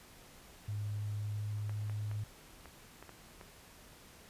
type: tone with pitch glide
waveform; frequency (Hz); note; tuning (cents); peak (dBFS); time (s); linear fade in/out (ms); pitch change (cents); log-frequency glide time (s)
sine; 103.83 to 105.22; G#2 to G#2; 0 to +23; -35; 0.68-2.24; 5; +23; 0.81-2
type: clicks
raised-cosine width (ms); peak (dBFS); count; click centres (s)
0.5; -34; 7; 1.695 / 1.897 / 2.114 / 2.657 / 3.026 / 3.093 / 3.412
effects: pink hiss -57 dBFS RMS until 4.29 s + resampled to 32000 Hz